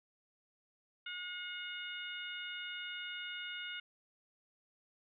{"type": "harmonic tone", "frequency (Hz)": 720, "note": "F#5", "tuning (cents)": -47, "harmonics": [2, 3, 4, 5], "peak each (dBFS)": [-45, -47, -45, -50], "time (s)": [1.06, 3.8], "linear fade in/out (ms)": 5, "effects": []}